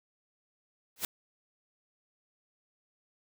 white noise with exponential growth, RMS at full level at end -27 dBFS, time 0.96-1.05 s, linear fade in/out 2 ms, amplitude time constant 18 ms, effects none

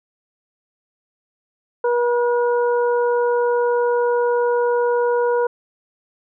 harmonic tone, 481.6 Hz, B4, 44 cents flat, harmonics 1 / 2 / 3, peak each -16 / -23 / -29 dBFS, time 1.84-5.47 s, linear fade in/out 5 ms, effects none

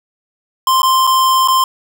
square tone with dropouts, 1046.5 Hz, C6, in tune, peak -10 dBFS, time 0.67-1.64 s, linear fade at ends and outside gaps 2 ms, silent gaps 0.82-0.83 / 1.069-1.073 / 1.476-1.483 s, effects none

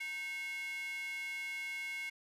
square tone with high-pass filter, 311.1 Hz, D#4, in tune, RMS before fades -41 dBFS, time 0-2.1 s, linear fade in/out 10 ms, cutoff 2100 Hz, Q 8.1, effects resampled to 32000 Hz

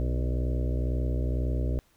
harmonic tone with a mistuned harmonic, 62 Hz, B1, 7 cents sharp, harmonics 1 / 2 / 4 / 5 / 6 / 7 / 8 / 9 / 10, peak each -26 / -32 / -38 / -40 / -42 / -43 / -44 / -45 / -46 dBFS, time 0-1.79 s, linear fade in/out 0 ms, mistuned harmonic 9, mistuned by +40 cents, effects pink hiss -65 dBFS RMS until 1.96 s

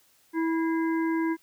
harmonic tone with a mistuned harmonic, 326.4 Hz, E4, 17 cents flat, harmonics 1 / 3 / 5 / 6, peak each -24 / -34 / -38 / -40 dBFS, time 0.33-1.37 s, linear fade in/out 50 ms, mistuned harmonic 6, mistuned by +94 cents, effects white hiss -63 dBFS RMS until 1.42 s

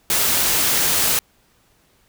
white noise, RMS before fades -18 dBFS, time 0.1-1.19 s, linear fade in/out 2 ms, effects pink hiss -59 dBFS RMS until 2.08 s

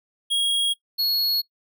square tone pair in turn, 3288 / 4335 Hz, G#7 / C#8, -18 / -39 cents, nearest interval perfect fourth, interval 479 cents, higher second, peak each -20 dBFS, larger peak neither, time 0.3-0.74 / 0.98-1.42 s, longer neither, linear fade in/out 20 ms, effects noise-tail reverb RT60 0.1 s tail -21 dB re dry

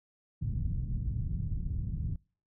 white low-pass noise, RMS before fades -33 dBFS, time 0.41-2.16 s, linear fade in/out 10 ms, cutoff 140 Hz, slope 24 dB/octave, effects noise-tail reverb RT60 0.4 s tail -26 dB re dry

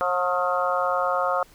harmonic tone with a mistuned harmonic, 180 Hz, F#3, 47 cents flat, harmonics 3 / 4 / 5 / 6 / 7 / 8, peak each -26 / -27 / -32 / -29 / -26 / -32 dBFS, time 0.01-1.43 s, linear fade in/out 0 ms, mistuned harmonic 8, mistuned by -62 cents, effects pink hiss -54 dBFS RMS until 1.54 s

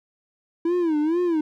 triangle tone with vibrato, 326.2 Hz, E4, 18 cents flat, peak -17 dBFS, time 0.65-1.41 s, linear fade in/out 5 ms, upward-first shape sine, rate 2.2 Hz, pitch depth 160 cents each way, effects none

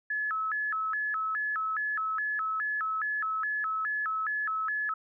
sine tone with vibrato, 1488 Hz, F#6, 9 cents sharp, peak -28 dBFS, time 0.1-4.94 s, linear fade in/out 5 ms, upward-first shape square, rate 2.4 Hz, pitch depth 240 cents each way, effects none

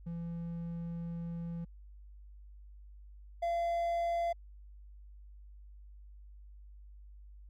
triangle tone pair in turn, 169 / 683.5 Hz, E3 / F5, +43 / -37 cents, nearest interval 2 octaves, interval 2420 cents, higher second, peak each -35 / -28 dBFS, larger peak second, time 0.06-1.65 / 3.42-4.33 s, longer first, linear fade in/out 10 ms, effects added 50 Hz sine -50 dBFS peak until 7.49 s

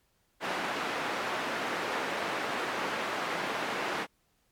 white band-pass noise, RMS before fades -33 dBFS, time 0.4-4.07 s, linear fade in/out 50 ms, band 230 to 1700 Hz, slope 12 dB/octave, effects pink hiss -72 dBFS RMS until 4.51 s + MP3 96 kbps

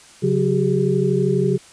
sine tone cluster, 138.1 / 184 / 377.8 / 410.1 Hz, C#3 / F#3 / F#4 / G#4, -6 / -9 / +36 / -22 cents, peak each -21 dBFS, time 0.22-1.58 s, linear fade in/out 20 ms, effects white hiss -46 dBFS RMS until 1.72 s + resampled to 22050 Hz

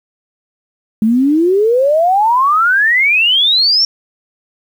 sine exponential sweep, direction up, 210.9 to 5588 Hz, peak -8 dBFS, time 1.02-3.85 s, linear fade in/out 2 ms, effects 7-bit

